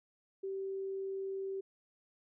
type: tone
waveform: sine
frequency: 387.2 Hz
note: G4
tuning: 21 cents flat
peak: -36 dBFS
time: 0.43-1.61 s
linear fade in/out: 10 ms
effects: none